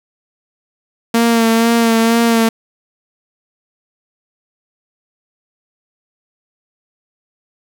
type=tone with vibrato; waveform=sawtooth; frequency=229.5 Hz; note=A#3; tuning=27 cents flat; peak=-6 dBFS; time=1.14-2.49 s; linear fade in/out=5 ms; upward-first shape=sine; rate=2.1 Hz; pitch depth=27 cents each way; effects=8-bit